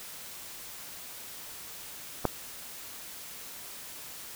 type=clicks; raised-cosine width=1 ms; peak=-29 / -10 dBFS; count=2; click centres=2.245 / 2.253 s; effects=white hiss -44 dBFS RMS until 4.35 s